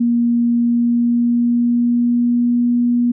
sine tone with pitch glide, 236.9 to 241 Hz, A#3 to B3, +28 to -42 cents, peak -12 dBFS, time 0-3.12 s, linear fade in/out 10 ms, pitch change +30 cents, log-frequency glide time 0.54-2.67 s, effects none

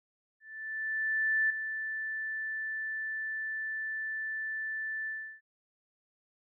sine tone with ADSR envelope, 1760 Hz, A6, in tune, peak -24 dBFS, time 0.4-5.41 s, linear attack 1100 ms, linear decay 5 ms, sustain -9 dB, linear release 340 ms, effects none

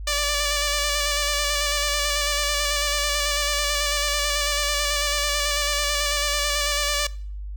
5% pulse tone with vibrato, 583 Hz, D5, 13 cents flat, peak -10 dBFS, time 0.07-7.07 s, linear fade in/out 5 ms, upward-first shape square, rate 9.1 Hz, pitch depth 22 cents each way, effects noise-tail reverb RT60 0.5 s tail -22 dB re dry + added 50 Hz sine -30 dBFS peak until 7.56 s

